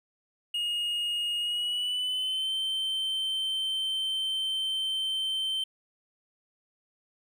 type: tone with pitch glide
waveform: triangle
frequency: 2864 to 3105 Hz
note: F7 to G7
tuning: +43 to -17 cents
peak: -26 dBFS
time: 0.54-5.64 s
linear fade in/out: 5 ms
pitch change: +140 cents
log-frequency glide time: 1.39-2.54 s
effects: none